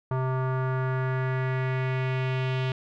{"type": "tone with low-pass filter sweep", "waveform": "square", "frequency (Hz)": 130, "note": "C3", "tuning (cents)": -11, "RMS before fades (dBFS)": -27, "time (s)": [0.11, 2.72], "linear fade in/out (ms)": 2, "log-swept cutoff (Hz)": [1100, 3100], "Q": 2.3, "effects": []}